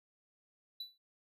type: tone with exponential decay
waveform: triangle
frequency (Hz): 3966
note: B7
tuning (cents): +7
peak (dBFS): -36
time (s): 0.8-0.98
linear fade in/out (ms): 5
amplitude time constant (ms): 37
effects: none